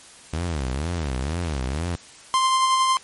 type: tone with vibrato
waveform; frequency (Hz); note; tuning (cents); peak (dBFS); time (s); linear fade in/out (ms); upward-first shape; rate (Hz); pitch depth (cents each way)
sawtooth; 74.6; D2; +28; -20; 0.33-1.96; 5; sine; 2.1; 290
type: tone with tremolo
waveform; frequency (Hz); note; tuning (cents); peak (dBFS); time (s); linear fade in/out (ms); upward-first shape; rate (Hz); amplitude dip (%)
45% pulse; 1046.5; C6; 0; -16; 2.34-2.97; 0; sine; 11; 25
effects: white hiss -46 dBFS RMS until 3.03 s + MP3 48 kbps